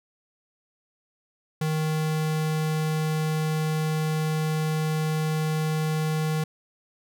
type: tone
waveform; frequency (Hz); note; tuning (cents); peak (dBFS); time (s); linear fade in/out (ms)
square; 156.1; D#3; +6; -24; 1.61-6.44; 5
effects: none